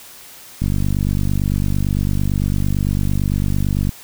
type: click train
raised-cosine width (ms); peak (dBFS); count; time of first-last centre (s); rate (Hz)
5; -7; 161; 0.62-3.892; 48.9
effects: white hiss -40 dBFS RMS until 4.03 s